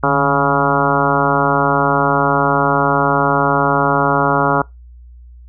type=harmonic tone with a mistuned harmonic; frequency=140 Hz; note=C#3; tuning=18 cents sharp; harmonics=1 / 2 / 3 / 4 / 5 / 6 / 7 / 8 / 9 / 10; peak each=-21 / -21 / -21 / -21 / -21 / -21 / -21 / -21 / -21 / -21 dBFS; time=0.03-4.62 s; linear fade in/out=5 ms; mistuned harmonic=1; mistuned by=+110 cents; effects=noise-tail reverb RT60 0.2 s tail -24 dB re dry + added 60 Hz sine -36 dBFS peak until 5.48 s